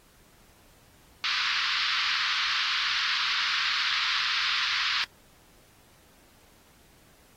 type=band-pass noise; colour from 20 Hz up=white; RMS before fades=-28 dBFS; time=1.24-5.04 s; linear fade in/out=0 ms; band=1100 to 4700 Hz; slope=48 dB/octave; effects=pink hiss -59 dBFS RMS until 7.36 s + AAC 48 kbps